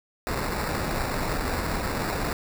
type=noise with sample-and-hold; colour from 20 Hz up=pink; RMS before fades=-28 dBFS; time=0.27-2.33 s; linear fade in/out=0 ms; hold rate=3150 Hz; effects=none